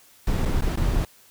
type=noise with dropouts; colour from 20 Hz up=brown; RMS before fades=-22 dBFS; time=0.27-1.05 s; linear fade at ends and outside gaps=2 ms; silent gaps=0.452-0.457 / 0.61-0.621 / 0.758-0.773 s; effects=white hiss -54 dBFS RMS until 1.3 s